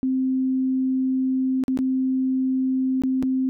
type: tone with dropouts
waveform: sine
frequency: 261 Hz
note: C4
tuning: 4 cents flat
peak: -19 dBFS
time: 0.03-3.49 s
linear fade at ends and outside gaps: 0 ms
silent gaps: 1.638-1.681 / 1.774-1.789 / 3.02-3.036 / 3.226-3.233 s
effects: none